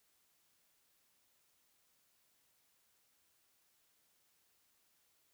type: silence
effects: white hiss -75 dBFS RMS until 5.33 s